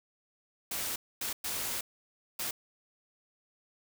white noise bursts at uneven times, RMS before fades -35 dBFS, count 4, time 0.71-0.96 / 1.21-1.33 / 1.44-1.81 / 2.39-2.51 s, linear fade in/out 5 ms, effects none

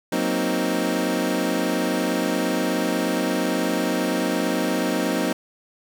25% pulse chord, C half-diminished seventh, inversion second, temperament equal, 185 / 233.1 / 261.6 / 311.1 Hz, Gb3 / Bb3 / C4 / Eb4, 0 / 0 / 0 / 0 cents, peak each -24 / -24 / -22 / -22 dBFS, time 0.12-5.33 s, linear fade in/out 5 ms, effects none

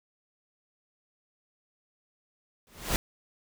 pink noise with exponential growth, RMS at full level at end -24 dBFS, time 2.67-2.96 s, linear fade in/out 0 ms, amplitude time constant 63 ms, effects none

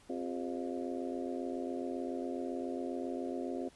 harmonic tone with a mistuned harmonic, 87.31 Hz, F2, in tune, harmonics 3 / 4 / 5 / 6 / 7 / 8, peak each -39 / -41 / -43 / -45 / -46 / -47 dBFS, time 0.09-3.69 s, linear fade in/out 10 ms, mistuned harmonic 5, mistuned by -120 cents, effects pink hiss -62 dBFS RMS until 3.75 s + resampled to 24000 Hz

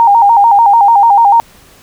sine tone with vibrato, 865 Hz, A5, 30 cents flat, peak -3 dBFS, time 0-1.4 s, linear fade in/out 0 ms, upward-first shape square, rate 6.8 Hz, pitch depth 120 cents each way, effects pink hiss -42 dBFS RMS until 1.82 s

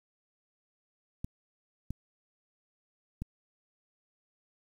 clicks, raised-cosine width 5 ms, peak -23 dBFS, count 3, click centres 1.245 / 1.906 / 3.22 s, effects 9-bit

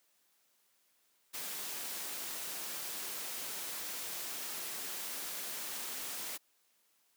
white noise, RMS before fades -41 dBFS, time 1.33-6.38 s, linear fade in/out 20 ms, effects white hiss -73 dBFS RMS until 7.16 s + high-pass 200 Hz 12 dB/octave

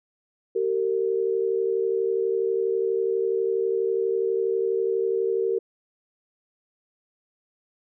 sine tone pair together, 384.9 / 457.1 Hz, G4 / A#4, -32 / -34 cents, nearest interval minor third, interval 298 cents, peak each -24 dBFS, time 0.55-5.59 s, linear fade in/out 10 ms, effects none

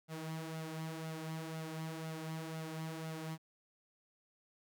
sawtooth tone with flanger, 160 Hz, D#3, 49 cents sharp, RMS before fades -43 dBFS, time 0.08-3.38 s, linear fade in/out 50 ms, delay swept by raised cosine 1.4 to 5.3 ms, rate 2 Hz, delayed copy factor +0.55, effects none

